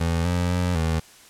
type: tone with pitch steps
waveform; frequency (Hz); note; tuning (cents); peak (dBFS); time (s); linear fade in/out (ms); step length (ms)
25% pulse; 83.6 / 88.3 / 89.4 / 81.1; E2 / F2 / F2 / E2; +25 / +20 / +41 / -28; -17; 0-1; 10; 250
effects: white hiss -49 dBFS RMS until 1.29 s + low-pass 10000 Hz 12 dB/octave